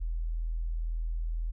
sine tone, 41 Hz, E1, 9 cents flat, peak -29 dBFS, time 0-1.52 s, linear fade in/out 20 ms, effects none

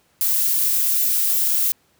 violet noise, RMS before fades -19 dBFS, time 0.21-1.72 s, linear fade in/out 0 ms, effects pink hiss -61 dBFS RMS until 1.99 s + high-pass 80 Hz 12 dB/octave

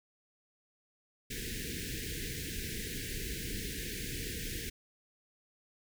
pink band-stop noise, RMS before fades -39 dBFS, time 1.3-4.7 s, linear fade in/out 10 ms, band 480 to 1600 Hz, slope 96 dB/octave, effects none

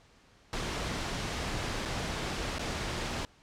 pink noise with dropouts, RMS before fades -34 dBFS, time 0.53-3.25 s, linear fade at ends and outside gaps 0 ms, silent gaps 1.852-1.857 / 2.584-2.594 s, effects pink hiss -61 dBFS RMS until 3.42 s + low-pass 6000 Hz 12 dB/octave

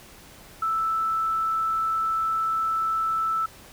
sine tone, 1318.5 Hz, E6, in tune, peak -22 dBFS, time 0.62-3.46 s, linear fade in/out 5 ms, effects pink hiss -48 dBFS RMS until 3.72 s

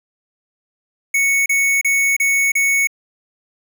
square tone bursts, 2217 Hz, C#7, in tune, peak -14 dBFS, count 5, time 1.14-2.872 s, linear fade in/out 5 ms, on 320 ms, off 33 ms, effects none

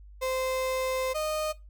35% pulse tone pair in turn, 519 / 617.2 Hz, C5 / D#5, -14 / -14 cents, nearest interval minor third, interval 300 cents, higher second, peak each -26 dBFS, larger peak neither, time 0.21-1.14 / 1.14-1.53 s, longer first, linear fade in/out 20 ms, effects noise-tail reverb RT60 0.2 s tail -18 dB re dry + added 50 Hz sine -46 dBFS peak until 1.69 s

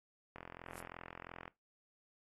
click train, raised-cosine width 0.5 ms, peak -32 dBFS, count 49, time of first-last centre 0.36-1.479 s, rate 42.9 Hz
violet noise with exponential growth, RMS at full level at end -44 dBFS, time 0.65-0.8 s, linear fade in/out 5 ms, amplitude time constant 31 ms
effects noise-tail reverb RT60 0.2 s tail -20 dB re dry + AAC 32 kbps

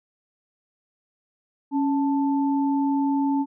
sine tone pair together, 277.2 / 880 Hz, C#4 / A5, 0 / 0 cents, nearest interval octave + minor sixth, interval 2000 cents, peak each -20 / -28 dBFS, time 1.71-3.46 s, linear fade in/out 50 ms, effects none

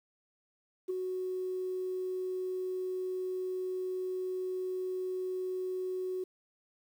sine tone with ADSR envelope, 370.1 Hz, F#4, in tune, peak -27 dBFS, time 0.88-6.24 s, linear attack 21 ms, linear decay 10 ms, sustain -5 dB, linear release 6 ms, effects tanh soft clip ceiling -27 dBFS + 10-bit

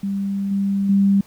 sine tone with level steps, 197.7 Hz, G3, 15 cents sharp, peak -20 / -17 / -12 dBFS, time 0.03-1.21 s, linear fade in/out 5 ms, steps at 0.51 / 0.89 s, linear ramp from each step 5 ms, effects pink hiss -51 dBFS RMS until 1.26 s

